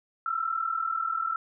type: tone pair together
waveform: sine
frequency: 1318.5 / 1358.7 Hz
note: E6 / F6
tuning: 0 / -48 cents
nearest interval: minor second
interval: 52 cents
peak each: -29 / -30 dBFS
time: 0.26-1.36 s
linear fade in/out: 2 ms
effects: none